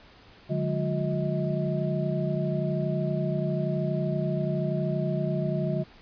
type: tone cluster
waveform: sine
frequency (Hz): 147.2 / 179.6 / 208.2 / 360.4 / 633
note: D3 / F3 / G#3 / F#4 / D#5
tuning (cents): +4 / +49 / +5 / -45 / +30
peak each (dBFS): -28 / -31 / -34 / -34 / -32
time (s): 0.49-5.84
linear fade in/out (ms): 20
effects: pink hiss -53 dBFS RMS until 6.01 s + resampled to 11025 Hz